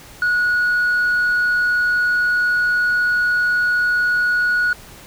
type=tone with tanh clipping; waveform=sine; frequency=1458 Hz; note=F#6; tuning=26 cents flat; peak=-15 dBFS; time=0.22-4.73 s; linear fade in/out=2 ms; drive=1 dB; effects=pink hiss -41 dBFS RMS until 5.06 s